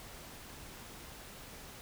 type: silence
effects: pink hiss -50 dBFS RMS until 1.81 s